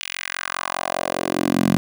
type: tone with high-pass filter sweep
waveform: 10% pulse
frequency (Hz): 45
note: F#1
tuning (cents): -47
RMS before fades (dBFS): -23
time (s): 0.01-1.77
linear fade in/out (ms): 0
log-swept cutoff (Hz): 2800 to 180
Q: 2.2
effects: none